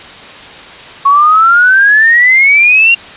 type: exponential sweep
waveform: sine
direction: up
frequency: 1100 to 2794 Hz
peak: -3 dBFS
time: 1.05-2.95 s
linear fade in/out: 10 ms
effects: white hiss -30 dBFS RMS until 3.16 s + resampled to 8000 Hz